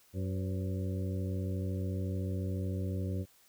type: harmonic tone with a mistuned harmonic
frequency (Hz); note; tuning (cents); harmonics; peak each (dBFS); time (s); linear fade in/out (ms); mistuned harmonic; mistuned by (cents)
93.9; F#2; +26; 1 / 2 / 3 / 4 / 5 / 6; -33 / -39 / -43 / -45 / -47 / -49; 0.13-3.26; 50; 5; +80
effects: white hiss -64 dBFS RMS until 3.48 s